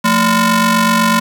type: ring-modulated tone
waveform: sawtooth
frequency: 400 Hz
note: G4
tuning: 35 cents sharp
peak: -3 dBFS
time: 0.04-1.2 s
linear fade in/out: 10 ms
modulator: 624 Hz
effects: none